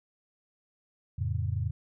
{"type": "chord", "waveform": "sine", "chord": "F augmented", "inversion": "none", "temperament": "equal", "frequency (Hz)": [87.31, 110, 138.59], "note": ["F2", "A2", "C#3"], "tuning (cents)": [0, 0, 0], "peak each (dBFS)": [-31, -31, -35], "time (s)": [1.18, 1.71], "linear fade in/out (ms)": 10, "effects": []}